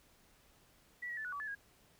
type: tone with pitch steps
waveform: sine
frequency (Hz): 1951 / 1909 / 1750 / 1470 / 1144 / 1728 / 1638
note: B6 / A#6 / A6 / F#6 / D6 / A6 / G#6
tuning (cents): -22 / +41 / -10 / -12 / -46 / -32 / -24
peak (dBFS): -39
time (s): 1.02-1.552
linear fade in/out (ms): 10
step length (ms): 76
effects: pink hiss -67 dBFS RMS until 1.99 s